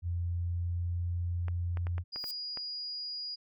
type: tone with pitch glide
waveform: sine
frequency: 86.6 to 87.2 Hz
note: F2 to F2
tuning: -14 to -2 cents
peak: -30 dBFS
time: 0.02-2.04 s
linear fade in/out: 50 ms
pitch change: +12 cents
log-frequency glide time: 0.18-1.14 s
type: clicks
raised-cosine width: 0.5 ms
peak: -28 dBFS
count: 7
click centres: 1.483 / 1.772 / 1.869 / 1.981 / 2.16 / 2.241 / 2.573 s
type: tone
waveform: sine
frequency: 4882 Hz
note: D#8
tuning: 34 cents flat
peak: -36 dBFS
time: 2.12-3.36 s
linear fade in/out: 20 ms
type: noise with exponential growth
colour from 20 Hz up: violet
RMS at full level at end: -41 dBFS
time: 2.13-2.31 s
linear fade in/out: 1 ms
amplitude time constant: 38 ms
effects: none